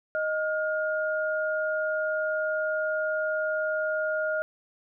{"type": "tone pair together", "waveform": "sine", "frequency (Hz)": [622.7, 1422], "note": ["D#5", "F6"], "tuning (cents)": [1, 31], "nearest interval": "octave + major second", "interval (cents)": 1430, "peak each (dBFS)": [-27, -29], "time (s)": [0.15, 4.42], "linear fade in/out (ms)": 0, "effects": []}